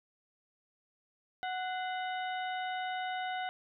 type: harmonic tone with a mistuned harmonic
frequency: 740 Hz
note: F#5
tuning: in tune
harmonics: 1 / 2 / 3 / 4 / 5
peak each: -35 / -41 / -45 / -47 / -49 dBFS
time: 1.43-3.49 s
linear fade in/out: 0 ms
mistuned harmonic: 3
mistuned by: -130 cents
effects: none